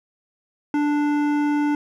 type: tone with hard clipping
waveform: sine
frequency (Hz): 293.8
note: D4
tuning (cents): +1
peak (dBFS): -20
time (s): 0.74-1.75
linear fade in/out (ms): 2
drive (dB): 13
effects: none